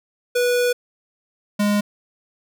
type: tone pair in turn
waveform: square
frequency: 489.4 / 206.2 Hz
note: B4 / G#3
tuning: -16 / -12 cents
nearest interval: octave + minor third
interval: 1496 cents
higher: first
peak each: -17 dBFS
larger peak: neither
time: 0.35-0.73 / 1.59-1.81 s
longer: first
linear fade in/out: 10 ms
effects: none